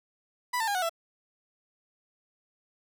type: tone with pitch steps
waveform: 30% pulse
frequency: 987.8 / 895.4 / 811.7 / 735.8 / 666.9 Hz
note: B5 / A5 / G#5 / F#5 / E5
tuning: 0 / +30 / -40 / -10 / +20 cents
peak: -24 dBFS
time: 0.53-0.895 s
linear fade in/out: 10 ms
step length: 73 ms
effects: none